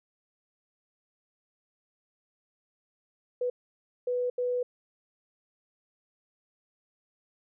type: tone bursts at uneven times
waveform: sine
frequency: 493.9 Hz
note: B4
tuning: in tune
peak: -26 dBFS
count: 3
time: 3.41-3.5 / 4.07-4.3 / 4.38-4.63 s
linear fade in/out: 5 ms
effects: none